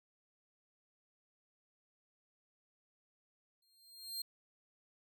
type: tone with exponential growth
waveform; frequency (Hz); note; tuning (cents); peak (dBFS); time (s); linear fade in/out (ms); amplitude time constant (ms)
sawtooth; 4199; C8; +5; -34; 3.62-4.22; 5; 130
effects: none